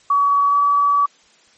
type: tone with pitch glide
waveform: sine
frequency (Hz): 1134 to 1144.5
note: C#6 to D6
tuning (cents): +39 to -45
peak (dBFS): -12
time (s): 0.1-1.06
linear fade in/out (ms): 5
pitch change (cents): +16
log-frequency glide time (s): 0.47-0.56
effects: white hiss -53 dBFS RMS until 1.57 s + MP3 32 kbps